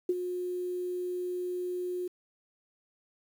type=tone with ADSR envelope; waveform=sine; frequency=360 Hz; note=F#4; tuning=47 cents flat; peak=-22 dBFS; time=0.09-2.08 s; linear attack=4 ms; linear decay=39 ms; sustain=-9 dB; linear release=9 ms; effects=9-bit